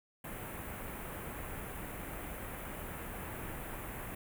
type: band-stop noise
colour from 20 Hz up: pink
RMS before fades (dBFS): -43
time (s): 0.24-4.15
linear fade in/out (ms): 5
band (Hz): 2500 to 10000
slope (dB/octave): 24
effects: none

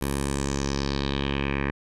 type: tone with low-pass filter sweep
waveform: 10% pulse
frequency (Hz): 69.3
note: C#2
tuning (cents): 0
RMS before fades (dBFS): -27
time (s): 0.01-1.71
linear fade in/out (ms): 10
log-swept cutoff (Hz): 12000 to 2000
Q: 3.5
effects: none

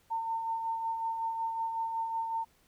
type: tone with tremolo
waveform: sine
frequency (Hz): 906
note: A#5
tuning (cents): -50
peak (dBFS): -29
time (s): 0.1-2.45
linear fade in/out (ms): 20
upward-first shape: sine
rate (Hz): 5.4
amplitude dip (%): 40
effects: pink hiss -67 dBFS RMS until 2.67 s

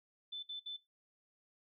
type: tone bursts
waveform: sine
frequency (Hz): 3520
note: A7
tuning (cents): 0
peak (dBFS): -40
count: 3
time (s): 0.32-0.768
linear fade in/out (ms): 10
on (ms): 110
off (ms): 59
effects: noise-tail reverb RT60 0.2 s tail -18 dB re dry

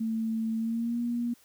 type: tone with pitch glide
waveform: sine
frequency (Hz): 223.5 to 238.2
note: A3 to A#3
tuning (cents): +27 to +38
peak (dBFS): -27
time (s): 0-1.34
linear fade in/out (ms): 10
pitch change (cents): +111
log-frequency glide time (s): 0.57-1
effects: white hiss -61 dBFS RMS until 1.44 s

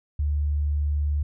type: tone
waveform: sine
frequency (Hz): 73.42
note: D2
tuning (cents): 0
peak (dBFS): -21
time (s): 0.19-1.23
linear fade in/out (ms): 5
effects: none

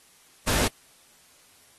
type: noise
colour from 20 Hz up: pink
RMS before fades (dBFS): -24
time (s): 0.47-0.68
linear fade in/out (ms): 10
effects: white hiss -57 dBFS RMS until 1.78 s + AAC 32 kbps

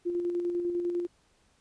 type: tone with tremolo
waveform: sine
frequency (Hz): 349.2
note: F4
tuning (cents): 0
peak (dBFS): -26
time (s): 0.05-1.07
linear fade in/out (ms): 20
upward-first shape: square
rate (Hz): 10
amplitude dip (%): 35
effects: pink hiss -67 dBFS RMS until 1.6 s + resampled to 22050 Hz

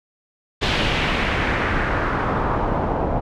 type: noise with low-pass filter sweep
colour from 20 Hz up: pink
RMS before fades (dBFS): -21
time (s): 0.61-3.21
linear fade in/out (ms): 20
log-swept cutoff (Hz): 3600 to 710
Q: 1.8
effects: none

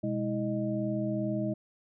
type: tone cluster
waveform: sine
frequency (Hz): 124.6 / 207 / 321.9 / 618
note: B2 / G#3 / E4 / D#5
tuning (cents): +16 / -5 / -41 / -12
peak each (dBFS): -35 / -32 / -34 / -35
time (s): 0.03-1.54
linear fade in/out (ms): 10
effects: none

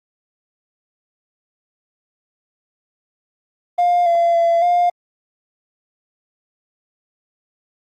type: tone with pitch steps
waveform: triangle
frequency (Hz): 705 / 683 / 677 / 705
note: F5 / F5 / E5 / F5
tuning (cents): +16 / -39 / +46 / +16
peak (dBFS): -9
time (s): 3.78-4.9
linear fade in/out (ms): 10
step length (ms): 280
effects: tanh soft clip ceiling -8 dBFS + Opus 24 kbps

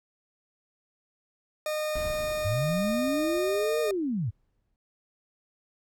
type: tone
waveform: 40% pulse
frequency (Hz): 612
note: D#5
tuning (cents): -29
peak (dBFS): -27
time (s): 1.66-3.91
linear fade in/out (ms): 2
type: noise with exponential decay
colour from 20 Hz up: brown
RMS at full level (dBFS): -35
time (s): 1.95-4.76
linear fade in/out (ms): 1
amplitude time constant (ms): 610
type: linear two-way sweep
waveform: sine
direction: up then down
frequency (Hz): 90 to 473.1 to 90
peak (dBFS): -26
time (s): 2.44-4.31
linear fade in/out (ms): 20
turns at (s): 3.81
effects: none

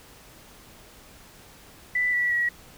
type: tone with pitch steps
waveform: sine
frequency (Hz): 1984 / 1951 / 1918.6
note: B6 / B6 / A#6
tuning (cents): +7 / -22 / +49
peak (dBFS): -21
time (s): 1.95-2.49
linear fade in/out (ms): 5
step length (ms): 180
effects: pink hiss -50 dBFS RMS until 2.77 s

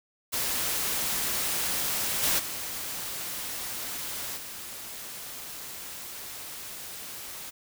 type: noise with level steps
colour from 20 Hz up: white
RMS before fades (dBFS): -29 / -25 / -35 / -40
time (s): 0.32-7.51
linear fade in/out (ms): 20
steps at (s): 2.22 / 2.38 / 4.36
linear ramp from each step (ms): 20
effects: none

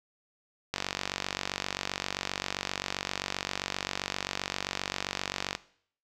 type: click train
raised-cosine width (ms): 0.2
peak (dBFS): -12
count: 230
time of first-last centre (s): 0.74-5.551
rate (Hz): 47.6
effects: noise-tail reverb RT60 0.6 s tail -19 dB re dry

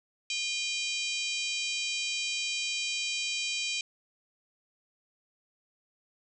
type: harmonic tone with a mistuned harmonic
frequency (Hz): 784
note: G5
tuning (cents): 0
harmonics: 3 / 4 / 5 / 6 / 7 / 8 / 9 / 10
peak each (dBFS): -34 / -36 / -38 / -40 / -41 / -42 / -43 / -44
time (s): 0.3-3.81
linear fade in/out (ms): 2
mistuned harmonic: 3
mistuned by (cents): +66
effects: none

